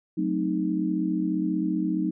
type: chord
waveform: sine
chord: F# diminished seventh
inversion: none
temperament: equal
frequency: 185 / 220 / 261.6 / 311.1 Hz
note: F#3 / A3 / C4 / Eb4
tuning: 0 / 0 / 0 / 0 cents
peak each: -28 / -32 / -32 / -26 dBFS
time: 0.17-2.11 s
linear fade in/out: 10 ms
effects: none